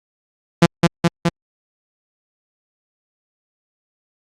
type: tone with echo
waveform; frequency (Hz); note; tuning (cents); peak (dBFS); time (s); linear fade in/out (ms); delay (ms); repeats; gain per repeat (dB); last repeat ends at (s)
sawtooth; 170; F3; -46; -3; 0.62-0.66; 5; 210; 3; -2; 1.29
effects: low-pass 7000 Hz 12 dB/octave + Opus 48 kbps